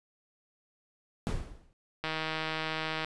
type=noise with exponential decay; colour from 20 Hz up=brown; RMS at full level=-26 dBFS; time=1.27-1.73 s; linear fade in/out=0 ms; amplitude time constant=98 ms
type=click train; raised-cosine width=0.3 ms; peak=-17 dBFS; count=160; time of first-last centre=2.04-3.046 s; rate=158 Hz
effects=resampled to 24000 Hz